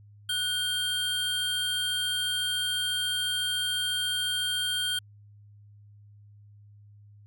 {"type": "tone pair together", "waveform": "square", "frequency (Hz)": [1483, 3187], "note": ["F#6", "G7"], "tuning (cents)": [4, 28], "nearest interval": "octave + minor second", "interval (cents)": 1324, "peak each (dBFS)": [-35, -28], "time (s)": [0.29, 4.99], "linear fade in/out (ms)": 5, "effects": ["added 103 Hz sine -50 dBFS peak until 7.26 s"]}